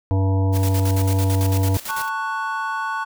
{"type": "harmonic tone", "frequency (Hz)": 96, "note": "G2", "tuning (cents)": -36, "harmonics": [1, 3, 5, 7, 9, 10], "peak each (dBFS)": [-16, -26, -30, -33, -35, -36], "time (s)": [0.11, 1.77], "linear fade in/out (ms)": 0}
{"type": "noise with tremolo", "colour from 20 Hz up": "white", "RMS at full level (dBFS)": -30, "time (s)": [0.52, 2.1], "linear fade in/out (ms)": 50, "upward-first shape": "square", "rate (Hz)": 9, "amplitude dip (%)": 70}
{"type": "chord", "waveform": "triangle", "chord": "F# minor", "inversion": "first", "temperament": "just", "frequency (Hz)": [888, 1110, 1480], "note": ["A5", "C#6", "F#6"], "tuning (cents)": [16, 2, 0], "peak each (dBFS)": -25, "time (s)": [1.88, 3.05], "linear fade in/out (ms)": 20}
{"effects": []}